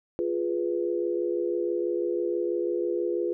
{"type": "chord", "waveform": "sine", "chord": "F diminished", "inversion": "none", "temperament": "equal", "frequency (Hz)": [349.2, 415.3, 493.9], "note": ["F4", "Ab4", "Cb5"], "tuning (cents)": [0, 0, 0], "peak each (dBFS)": [-27, -31, -31], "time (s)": [0.19, 3.33], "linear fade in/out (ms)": 0, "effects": []}